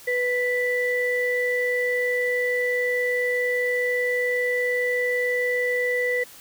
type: tone pair together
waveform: sine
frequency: 493.9 / 1975.5 Hz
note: B4 / B6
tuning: 0 / 0 cents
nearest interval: 2 octaves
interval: 2400 cents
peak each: -23 dBFS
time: 0.07-6.24 s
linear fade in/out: 10 ms
effects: tanh soft clip ceiling -13 dBFS + white hiss -46 dBFS RMS until 6.4 s